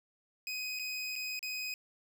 25% pulse tone with dropouts, 2509 Hz, D#7, 14 cents sharp, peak -32 dBFS, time 0.47-1.74 s, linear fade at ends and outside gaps 1 ms, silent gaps 0.79-0.795 / 1.156-1.161 / 1.392-1.428 s, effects none

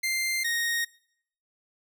sawtooth tone pair in turn, 2093 / 1864.7 Hz, C7 / A#6, 0 / 0 cents, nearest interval major second, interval 200 cents, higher first, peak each -22 dBFS, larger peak neither, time 0.03-0.44 / 0.44-0.85 s, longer neither, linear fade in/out 10 ms, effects noise-tail reverb RT60 0.7 s tail -23 dB re dry

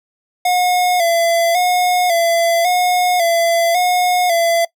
square tone with vibrato, 698.5 Hz, F5, in tune, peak -13 dBFS, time 0.45-4.65 s, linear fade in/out 5 ms, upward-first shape square, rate 0.91 Hz, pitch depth 58 cents each way, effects noise-tail reverb RT60 0.1 s tail -20 dB re dry

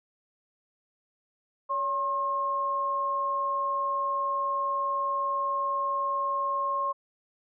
sine tone pair together, 565 / 1072.4 Hz, C#5 / C6, +33 / +42 cents, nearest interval major seventh, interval 1109 cents, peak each -35 / -26 dBFS, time 1.69-6.93 s, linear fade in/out 20 ms, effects none

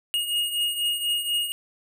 square beating tone pair, 2861 / 2865.1 Hz, F7 / F7, +41 / +44 cents, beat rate 4.1 Hz, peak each -31 / -25 dBFS, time 0.14-1.52 s, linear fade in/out 0 ms, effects none

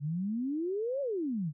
sine exponential two-way sweep, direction up then down, 138.59 to 576 to 138.59 Hz, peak -30 dBFS, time 0-1.53 s, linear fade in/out 50 ms, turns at 1.01 s, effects none

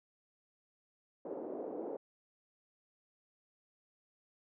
white band-pass noise, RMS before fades -42 dBFS, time 1.25-1.97 s, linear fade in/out 5 ms, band 290 to 550 Hz, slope 24 dB/octave, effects none

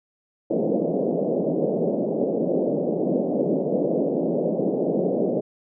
white band-pass noise, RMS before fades -23 dBFS, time 0.5-5.41 s, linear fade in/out 10 ms, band 160 to 600 Hz, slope 48 dB/octave, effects none

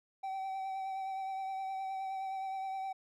triangle tone with vibrato, 769 Hz, G5, 33 cents flat, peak -34 dBFS, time 0.23-2.93 s, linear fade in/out 10 ms, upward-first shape triangle, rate 9.6 Hz, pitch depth 25 cents each way, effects none

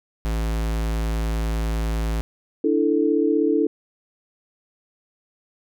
square tone, 55 Hz, A1, in tune, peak -22 dBFS, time 0.25-2.21 s, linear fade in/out 0 ms
sine chord, D suspended second, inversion none, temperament equal, 293.7 / 329.6 / 440 Hz, D4 / E4 / A4, 0 / 0 / 0 cents, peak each -21 dBFS, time 2.64-3.67 s, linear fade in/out 5 ms
effects none

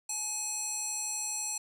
square tone with band-pass filter, 846 Hz, G#5, 32 cents sharp, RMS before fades -35 dBFS, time 0.09-1.58 s, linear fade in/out 5 ms, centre 7900 Hz, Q 3.6, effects none

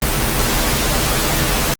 pink noise with comb filter, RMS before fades -17 dBFS, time 0.02-1.74 s, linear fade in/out 2 ms, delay 11 ms, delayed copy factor -0.9, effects Opus 24 kbps

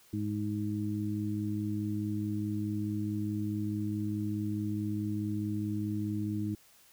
harmonic tone, 104.7 Hz, G#2, 15 cents sharp, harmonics 1 / 2 / 3, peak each -35 / -35 / -35 dBFS, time 0.13-6.55 s, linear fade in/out 5 ms, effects white hiss -61 dBFS RMS until 6.92 s

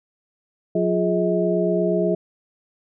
sine tone cluster, 179.9 / 348.2 / 416.6 / 637 Hz, F#3 / F4 / G#4 / D#5, -48 / -5 / +5 / +41 cents, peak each -23 dBFS, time 0.75-2.15 s, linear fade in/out 5 ms, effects none

